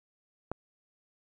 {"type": "click", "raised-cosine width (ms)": 1, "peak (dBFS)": -19, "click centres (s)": 0.516, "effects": []}